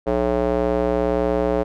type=tone with band-pass filter; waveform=square; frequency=60.8 Hz; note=B1; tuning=26 cents flat; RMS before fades=-20 dBFS; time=0.06-1.64 s; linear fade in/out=20 ms; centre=520 Hz; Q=2.3; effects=none